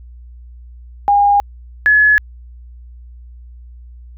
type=tone pair in turn; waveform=sine; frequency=812 / 1702.3 Hz; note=G#5 / G#6; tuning=-39 / +42 cents; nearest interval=octave + minor second; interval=1281 cents; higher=second; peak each=-8 / -7 dBFS; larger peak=second; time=1.08-1.4 / 1.86-2.18 s; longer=neither; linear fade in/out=0 ms; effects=added 60 Hz sine -34 dBFS peak until 4.17 s